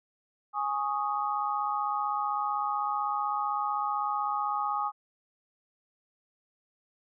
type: chord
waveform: sine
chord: Ab suspended fourth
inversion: none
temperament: equal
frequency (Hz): 830.6 / 1108.7 / 1244.5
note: Ab5 / Db6 / Eb6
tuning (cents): 0 / 0 / 0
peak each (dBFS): -31 / -34 / -31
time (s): 0.53-4.92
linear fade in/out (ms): 50
effects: none